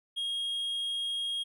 triangle tone, 3263 Hz, G#7, 31 cents flat, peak -29 dBFS, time 0.16-1.44 s, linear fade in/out 20 ms, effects none

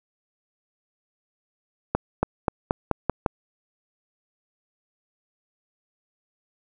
accelerating click train, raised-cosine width 1 ms, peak -6 dBFS, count 7, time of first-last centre 1.95-3.262 s, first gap 280 ms, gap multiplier 0.9, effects none

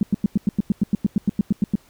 sine tone bursts, 202.8 Hz, G#3, 41 cents flat, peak -13 dBFS, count 16, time 0.01-1.755 s, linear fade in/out 2 ms, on 20 ms, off 95 ms, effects pink hiss -55 dBFS RMS until 1.89 s

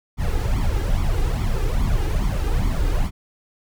brown noise with flanger, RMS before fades -20 dBFS, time 0.17-3.11 s, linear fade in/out 50 ms, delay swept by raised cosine 0.89 to 2.49 ms, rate 2.4 Hz, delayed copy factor +0.7, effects none

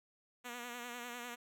5% pulse tone with vibrato, 241.7 Hz, B3, 37 cents flat, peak -32 dBFS, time 0.44-1.36 s, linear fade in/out 20 ms, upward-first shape sine, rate 10 Hz, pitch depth 43 cents each way, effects none

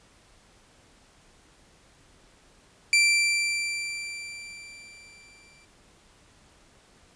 sawtooth tone with exponential decay, 2349 Hz, D7, in tune, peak -13 dBFS, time 2.93-5.65 s, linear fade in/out 1 ms, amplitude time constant 590 ms, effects pink hiss -58 dBFS RMS until 7.15 s + resampled to 22050 Hz

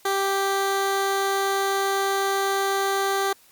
15% pulse tone, 392 Hz, G4, in tune, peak -15 dBFS, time 0.05-3.33 s, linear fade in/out 5 ms, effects white hiss -55 dBFS RMS until 3.51 s + Opus 48 kbps

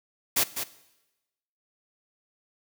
white noise with echo, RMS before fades -23 dBFS, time 0.36-0.44 s, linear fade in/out 10 ms, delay 200 ms, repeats 1, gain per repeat -8 dB, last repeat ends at 0.64 s, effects noise-tail reverb RT60 1.0 s tail -17 dB re dry

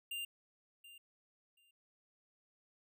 square tone with echo, 2794 Hz, F7, in tune, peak -40 dBFS, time 0.11-0.25 s, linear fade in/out 5 ms, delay 730 ms, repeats 2, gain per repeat -15 dB, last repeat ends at 1.71 s, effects none

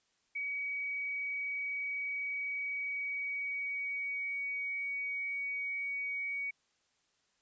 sine tone with pitch glide, 2264 to 2251 Hz, C#7 to C#7, +36 to +26 cents, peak -34 dBFS, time 0.35-6.51 s, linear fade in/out 10 ms, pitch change -10 cents, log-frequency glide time 2.71-4.28 s, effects white hiss -75 dBFS RMS until 7.41 s + resampled to 16000 Hz

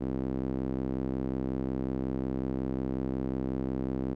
sawtooth tone with band-pass filter, 65.5 Hz, C2, 2 cents sharp, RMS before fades -32 dBFS, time 0-4.15 s, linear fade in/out 20 ms, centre 290 Hz, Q 1.7, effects none

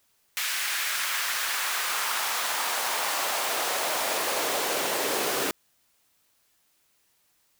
pink noise with high-pass filter sweep, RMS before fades -28 dBFS, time 0.37-5.51 s, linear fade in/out 0 ms, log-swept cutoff 1900 to 360 Hz, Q 1.4, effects white hiss -68 dBFS RMS until 7.59 s

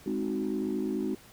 sine chord, Ab dominant seventh, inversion none, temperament equal, 207.7 / 261.6 / 311.1 / 370 Hz, Ab3 / C4 / Eb4 / Gb4, 0 / 0 / 0 / 0 cents, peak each -33 dBFS, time 0.06-1.15 s, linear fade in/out 5 ms, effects tanh soft clip ceiling -21 dBFS + pink hiss -54 dBFS RMS until 1.32 s

